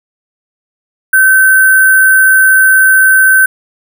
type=tone with sample-and-hold; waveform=sine; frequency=1537 Hz; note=G6; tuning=35 cents flat; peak=-3 dBFS; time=1.13-3.46 s; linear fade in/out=5 ms; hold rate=11025 Hz; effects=none